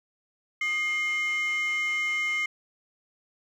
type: tone with frequency modulation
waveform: sine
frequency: 2125 Hz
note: C7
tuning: 26 cents sharp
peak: -22 dBFS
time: 0.61-2.46 s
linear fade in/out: 5 ms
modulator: 895 Hz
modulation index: 0.42
effects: tanh soft clip ceiling -24 dBFS + 10-bit